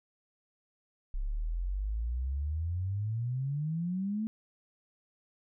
sine exponential sweep, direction up, 32.91 to 223.7 Hz, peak -30 dBFS, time 1.14-4.27 s, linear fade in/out 0 ms, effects none

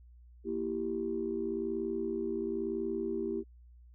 sine chord, E diminished, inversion second, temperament equal with one note detuned, 233.1 / 329.6 / 390.6 Hz, Bb3 / E4 / G4, 0 / 0 / -6 cents, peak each -38 / -36 / -34 dBFS, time 0.44-3.44 s, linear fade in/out 50 ms, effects tanh soft clip ceiling -22 dBFS + added 60 Hz sine -53 dBFS peak until 3.94 s

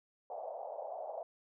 white band-pass noise, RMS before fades -43 dBFS, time 0.3-1.23 s, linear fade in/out 2 ms, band 550 to 760 Hz, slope 48 dB/octave, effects none

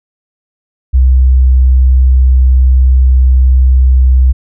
sine tone, 64.2 Hz, C2, 32 cents flat, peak -3 dBFS, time 0.93-4.33 s, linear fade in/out 20 ms, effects none

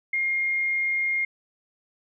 sine tone, 2129 Hz, C7, 30 cents sharp, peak -22 dBFS, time 0.13-1.25 s, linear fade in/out 5 ms, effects none

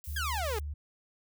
violet noise bursts, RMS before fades -47 dBFS, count 3, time 0.04-0.598 s, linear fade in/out 0 ms, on 150 ms, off 54 ms
sine tone with vibrato, 73.42 Hz, D2, in tune, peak -34 dBFS, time 0.07-0.74 s, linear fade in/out 10 ms, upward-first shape sine, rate 17 Hz, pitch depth 11 cents each way
sawtooth exponential sweep, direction down, 1702 to 397.1 Hz, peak -28 dBFS, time 0.16-0.59 s, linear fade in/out 5 ms
effects none

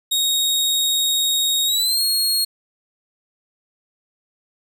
sawtooth tone with pitch glide, 3756 to 4290 Hz, A#7 to C8, +12 to +42 cents, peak -14 dBFS, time 0.11-2.45 s, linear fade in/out 10 ms, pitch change +230 cents, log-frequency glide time 1.66-2.02 s, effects 9-bit

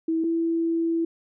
sine tone pair in turn, 325 / 331.4 Hz, E4 / E4, -24 / +9 cents, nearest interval unison, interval 33 cents, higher second, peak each -21 dBFS, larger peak neither, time 0.08-0.24 / 0.24-1.05 s, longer second, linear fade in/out 5 ms, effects none

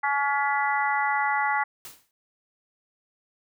harmonic tone, 282.7 Hz, C#4, 34 cents sharp, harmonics 3 / 4 / 5 / 6 / 7, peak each -25 / -30 / -30 / -34 / -28 dBFS, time 0.03-1.64 s, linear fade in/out 10 ms
white noise with exponential decay, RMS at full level -38 dBFS, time 1.85-2.11 s, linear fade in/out 1 ms, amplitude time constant 56 ms
effects none

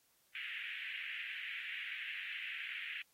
pink band-pass noise, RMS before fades -44 dBFS, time 0.35-3.02 s, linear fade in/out 2 ms, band 1800 to 2900 Hz, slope 48 dB/octave, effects white hiss -73 dBFS RMS until 3.13 s + AAC 48 kbps

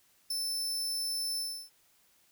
sawtooth tone with ADSR envelope, 5290 Hz, E8, 5 cents sharp, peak -27 dBFS, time 0.3-1.7 s, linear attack 6 ms, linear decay 4 ms, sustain -2 dB, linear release 320 ms, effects white hiss -67 dBFS RMS until 2.31 s

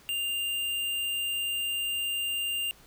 square tone, 2797 Hz, F7, 2 cents sharp, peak -29 dBFS, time 0.09-2.71 s, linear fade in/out 0 ms, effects pink hiss -56 dBFS RMS until 2.86 s

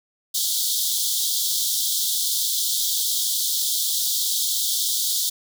pink high-pass noise, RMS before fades -23 dBFS, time 0.34-5.3 s, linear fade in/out 10 ms, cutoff 3300 Hz, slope 96 dB/octave, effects none

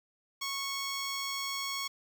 10% pulse tone, 1103 Hz, C#6, 9 cents flat, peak -25 dBFS, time 0.41-1.88 s, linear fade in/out 10 ms, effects 10-bit

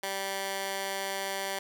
15% pulse tone with high-pass filter, 194.9 Hz, G3, 10 cents flat, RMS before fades -34 dBFS, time 0.03-1.59 s, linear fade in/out 5 ms, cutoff 670 Hz, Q 0.54, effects none

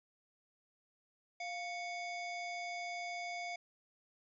harmonic tone with a mistuned harmonic, 699 Hz, F5, 1 cent sharp, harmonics 1 / 3 / 5 / 7 / 9 / 10, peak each -42 / -43 / -56 / -52 / -59 / -62 dBFS, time 1.4-3.56 s, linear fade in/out 5 ms, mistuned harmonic 3, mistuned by +100 cents, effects none

